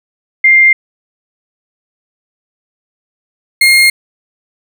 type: tone pair in turn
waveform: sine / 35% pulse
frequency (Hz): 2104 / 2133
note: C7 / C7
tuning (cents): +9 / +33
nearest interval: unison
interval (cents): 24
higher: second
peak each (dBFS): -3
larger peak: neither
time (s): 0.44-0.73 / 3.61-3.9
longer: neither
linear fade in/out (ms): 5
effects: none